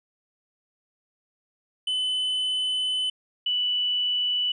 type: tone pair in turn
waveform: triangle / sine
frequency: 3019 / 2967 Hz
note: F#7 / F#7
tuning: +34 / +4 cents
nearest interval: unison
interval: 30 cents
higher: first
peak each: -22 / -22 dBFS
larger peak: neither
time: 1.87-3.1 / 3.46-4.52 s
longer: first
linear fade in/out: 5 ms
effects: resampled to 24000 Hz